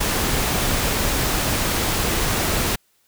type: noise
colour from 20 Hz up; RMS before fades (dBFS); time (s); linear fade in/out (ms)
pink; -21; 0-2.76; 10
effects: white hiss -63 dBFS RMS until 3.07 s